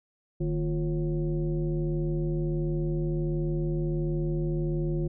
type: tone with frequency modulation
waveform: sine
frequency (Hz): 154.3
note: D#3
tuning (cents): -14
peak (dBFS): -25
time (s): 0.4-5.08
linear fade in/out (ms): 10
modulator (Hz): 195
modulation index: 1.1
effects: none